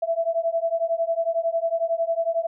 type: beating tone pair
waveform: sine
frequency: 659.3 / 670.3 Hz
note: E5 / E5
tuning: 0 / +29 cents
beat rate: 11 Hz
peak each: -24 dBFS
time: 0.02-2.47 s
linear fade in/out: 10 ms
effects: none